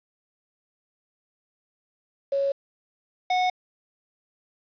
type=tone pair in turn; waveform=sine / square; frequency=554.4 / 733.1 Hz; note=C#5 / F#5; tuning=0 / -16 cents; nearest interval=perfect fourth; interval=484 cents; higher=second; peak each=-21 dBFS; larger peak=neither; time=2.32-2.52 / 3.3-3.5 s; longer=neither; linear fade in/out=5 ms; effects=resampled to 11025 Hz + 8-bit